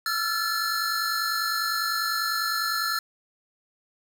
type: tone cluster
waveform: square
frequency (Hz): 1330 / 1380 / 1731 / 4235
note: E6 / F6 / A6 / C8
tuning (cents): +15 / -21 / -29 / +20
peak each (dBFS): -31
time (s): 0.06-2.99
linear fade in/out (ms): 2
effects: 8-bit